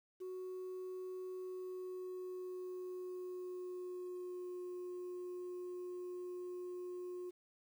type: tone with pitch glide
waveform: sine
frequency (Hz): 370 to 359.5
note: F#4 to F#4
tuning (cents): 0 to -50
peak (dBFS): -40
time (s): 0.2-7.31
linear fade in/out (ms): 20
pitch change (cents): -50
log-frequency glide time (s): 1.3-4.78
effects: tanh soft clip ceiling -41 dBFS + 11-bit